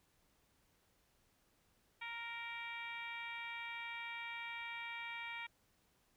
harmonic tone, 466.2 Hz, A#4, in tune, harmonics 2 / 3 / 4 / 5 / 6 / 7 / 8, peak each -50 / -54 / -50 / -46 / -57 / -56 / -59 dBFS, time 2.01-5.47 s, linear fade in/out 10 ms, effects pink hiss -75 dBFS RMS until 6.16 s

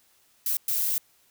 violet noise bursts at uneven times, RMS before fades -26 dBFS, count 2, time 0.46-0.57 / 0.68-0.98 s, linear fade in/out 2 ms, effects white hiss -63 dBFS RMS until 1.3 s

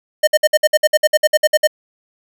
square tone bursts, 611 Hz, D#5, 32 cents flat, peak -9 dBFS, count 15, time 0.23-1.674 s, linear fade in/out 10 ms, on 44 ms, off 56 ms, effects none

